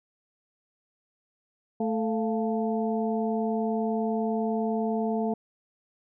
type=harmonic tone with a mistuned harmonic; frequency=220 Hz; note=A3; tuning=in tune; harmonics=1 / 2 / 3 / 4; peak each=-27 / -30 / -32 / -38 dBFS; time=1.8-5.34 s; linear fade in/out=5 ms; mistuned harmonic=3; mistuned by=+77 cents; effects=none

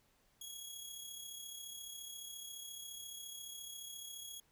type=tone with amplitude modulation; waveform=15% pulse; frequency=3322 Hz; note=G#7; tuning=in tune; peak=-37 dBFS; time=0.41-4.4 s; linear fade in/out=5 ms; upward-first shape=sine; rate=34.4 Hz; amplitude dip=45%; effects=pink hiss -73 dBFS RMS until 4.51 s

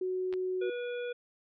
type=tone; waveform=sine; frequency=370 Hz; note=F#4; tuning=in tune; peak=-30 dBFS; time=0.01-0.7 s; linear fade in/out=5 ms
type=clicks; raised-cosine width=0.3 ms; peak=-30 / -29 dBFS; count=2; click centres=0.327 / 0.338 s
type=harmonic tone; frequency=485.9 Hz; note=B4; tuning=28 cents flat; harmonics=1 / 3 / 5 / 7; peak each=-34 / -44 / -48 / -51 dBFS; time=0.61-1.13 s; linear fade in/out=10 ms
effects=none

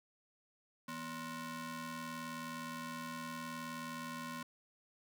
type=ring-modulated tone; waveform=sawtooth; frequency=406.9 Hz; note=G#4; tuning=35 cents flat; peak=-35 dBFS; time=0.88-4.43 s; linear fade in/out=5 ms; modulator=650 Hz; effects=none

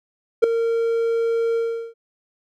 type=tone with ADSR envelope; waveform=triangle; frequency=460 Hz; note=A#4; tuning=23 cents flat; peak=-4 dBFS; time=0.42-1.94 s; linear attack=20 ms; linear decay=3 ms; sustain=-12 dB; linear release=380 ms; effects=none

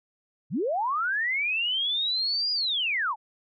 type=linear two-way sweep; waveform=sine; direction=up then down; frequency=110 to 4928 to 783 Hz; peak=-24 dBFS; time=0.5-3.16 s; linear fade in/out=50 ms; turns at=2.52 s; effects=none

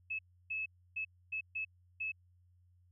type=tone bursts at uneven times; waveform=sine; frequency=2597 Hz; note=E7; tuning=26 cents flat; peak=-35 dBFS; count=6; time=0.1-0.19 / 0.5-0.66 / 0.96-1.05 / 1.32-1.41 / 1.55-1.65 / 2-2.12 s; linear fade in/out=10 ms; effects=added 89 Hz sine -64 dBFS peak until 2.91 s

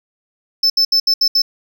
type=tone bursts at uneven times; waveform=triangle; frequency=5270 Hz; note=E8; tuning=1 cent flat; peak=-9 dBFS; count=6; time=0.63-0.7 / 0.77-0.85 / 0.92-1 / 1.07-1.14 / 1.21-1.28 / 1.35-1.42 s; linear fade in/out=5 ms; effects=none

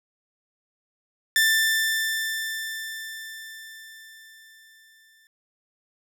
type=tone with exponential decay; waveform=sawtooth; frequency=1776 Hz; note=A6; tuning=16 cents sharp; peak=-13 dBFS; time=1.36-5.27 s; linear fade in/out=1 ms; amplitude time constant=850 ms; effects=none

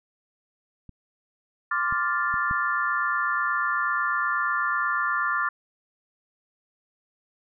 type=clicks; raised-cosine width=5 ms; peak=-31 / -26 / -28 / -22 dBFS; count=4; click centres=0.893 / 1.925 / 2.341 / 2.511 s
type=chord; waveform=sine; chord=D minor seventh; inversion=third; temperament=equal; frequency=1046.5 / 1174.7 / 1396.9 / 1760 Hz; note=C6 / D6 / F6 / A6; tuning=0 / 0 / 0 / 0 cents; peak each=-32 / -27 / -27 / -28 dBFS; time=1.71-5.49 s; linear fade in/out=5 ms
effects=none

